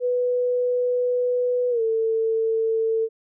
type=tone with pitch glide; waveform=sine; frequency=493.9 to 447.7 Hz; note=B4 to A4; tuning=0 to +30 cents; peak=-19 dBFS; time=0-3.09 s; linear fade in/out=50 ms; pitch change=-170 cents; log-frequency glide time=1.7-1.82 s; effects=none